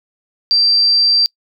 sine tone, 4699 Hz, D8, in tune, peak -9 dBFS, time 0.51-1.26 s, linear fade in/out 0 ms, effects noise-tail reverb RT60 0.1 s tail -26 dB re dry

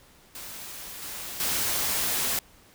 white noise with level steps, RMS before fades -40 / -37 / -27 dBFS, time 0.35-2.39 s, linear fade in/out 2 ms, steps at 1.02 / 1.4 s, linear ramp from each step 2 ms, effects pink hiss -56 dBFS RMS until 2.74 s

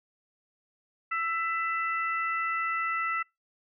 harmonic tone, 665 Hz, E5, 15 cents sharp, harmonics 2 / 3 / 4, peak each -29 / -32 / -38 dBFS, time 1.11-3.23 s, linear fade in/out 10 ms, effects noise-tail reverb RT60 0.2 s tail -26 dB re dry

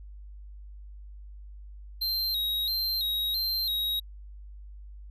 square tone with vibrato, 3972 Hz, B7, 9 cents sharp, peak -27 dBFS, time 2.01-4 s, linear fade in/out 10 ms, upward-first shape square, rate 1.5 Hz, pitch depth 74 cents each way, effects added 50 Hz sine -42 dBFS peak until 5.1 s

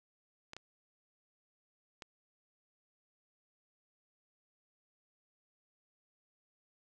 clicks, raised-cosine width 0.2 ms, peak -28 dBFS, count 3, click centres 0.534 / 0.566 / 2.022 s, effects 10-bit

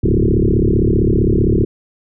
sine tone with frequency modulation, 128.6 Hz, C3, 30 cents flat, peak -10 dBFS, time 0.03-1.65 s, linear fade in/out 10 ms, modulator 35.4 Hz, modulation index 7.7, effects none

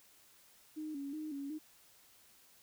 sine tone with vibrato, 293.7 Hz, D4, in tune, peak -39 dBFS, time 0.76-1.59 s, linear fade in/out 20 ms, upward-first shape square, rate 2.7 Hz, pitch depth 85 cents each way, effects white hiss -64 dBFS RMS until 2.62 s

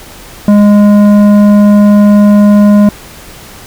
sine tone with tanh clipping, 206.1 Hz, G#3, 13 cents flat, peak -3 dBFS, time 0.48-2.89 s, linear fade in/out 2 ms, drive 11 dB, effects pink hiss -31 dBFS RMS until 3.66 s

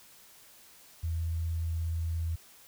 sine tone with vibrato, 82.41 Hz, E2, in tune, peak -29 dBFS, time 1.03-2.36 s, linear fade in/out 10 ms, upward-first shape square, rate 17 Hz, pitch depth 8 cents each way, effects white hiss -56 dBFS RMS until 2.67 s

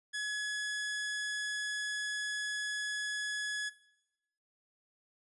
sawtooth tone, 1691 Hz, G#6, 31 cents sharp, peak -31 dBFS, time 0.13-3.7 s, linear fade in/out 20 ms, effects noise-tail reverb RT60 0.9 s tail -18 dB re dry + resampled to 24000 Hz

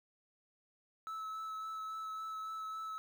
triangle tone with vibrato, 1303 Hz, E6, 20 cents flat, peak -38 dBFS, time 1.07-2.98 s, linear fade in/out 0 ms, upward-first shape sine, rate 3.6 Hz, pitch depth 11 cents each way, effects 11-bit

